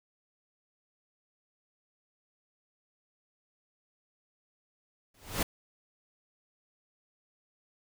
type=noise with exponential growth; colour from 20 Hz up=pink; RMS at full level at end=-26 dBFS; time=5.14-5.43 s; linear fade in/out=5 ms; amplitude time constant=61 ms; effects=none